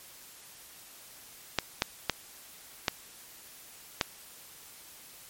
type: clicks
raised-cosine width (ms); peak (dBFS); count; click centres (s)
0.2; -7; 5; 1.587 / 1.821 / 2.097 / 2.882 / 4.012
effects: white hiss -51 dBFS RMS until 5.29 s + MP3 64 kbps